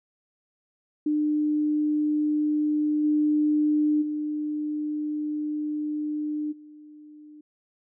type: tone with level steps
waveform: sine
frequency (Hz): 300.8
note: D4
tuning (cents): +42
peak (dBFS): -21 / -19 / -26 / -44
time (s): 1.06-7.41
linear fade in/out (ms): 5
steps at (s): 3.03 / 4.01 / 6.51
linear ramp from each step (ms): 20
effects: none